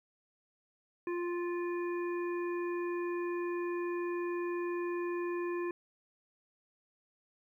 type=harmonic tone; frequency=349.2 Hz; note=F4; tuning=in tune; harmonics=1 / 3 / 5 / 7; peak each=-33 / -43 / -47 / -50 dBFS; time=1.07-5.71 s; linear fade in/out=2 ms; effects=12-bit